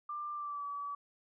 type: tone with pitch glide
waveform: sine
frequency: 1188 to 1145.5 Hz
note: D6 to D6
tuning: +20 to -44 cents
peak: -37 dBFS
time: 0.09-0.95 s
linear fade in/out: 5 ms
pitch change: -64 cents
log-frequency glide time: 0.33-0.65 s
effects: none